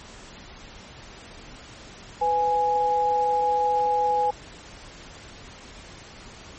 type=tone pair together; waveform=sine; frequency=500 / 830.6 Hz; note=B4 / G#5; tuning=+21 / 0 cents; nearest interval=major sixth; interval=879 cents; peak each=-26 / -20 dBFS; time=2.21-4.31 s; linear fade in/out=10 ms; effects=pink hiss -44 dBFS RMS until 6.58 s + MP3 32 kbps